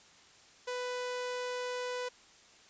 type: tone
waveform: sawtooth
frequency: 496.6 Hz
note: B4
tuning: 9 cents sharp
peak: -31 dBFS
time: 0.67-2.09 s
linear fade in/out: 10 ms
effects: white hiss -59 dBFS RMS until 2.69 s + resampled to 16000 Hz